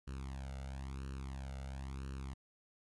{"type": "tone with flanger", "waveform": "sawtooth", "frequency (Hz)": 67, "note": "C2", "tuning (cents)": 42, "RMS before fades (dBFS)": -44, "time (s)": [0.07, 2.34], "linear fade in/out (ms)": 10, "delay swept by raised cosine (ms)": [0.7, 1.43], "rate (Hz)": 0.99, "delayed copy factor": 0.95, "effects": ["resampled to 24000 Hz", "13-bit"]}